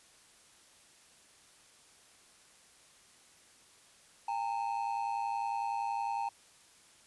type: ring-modulated tone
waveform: triangle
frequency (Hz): 860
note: A5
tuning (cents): -40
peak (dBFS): -27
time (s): 4.28-6.29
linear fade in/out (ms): 5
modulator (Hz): 55.4
effects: white hiss -61 dBFS RMS until 7.06 s + resampled to 24000 Hz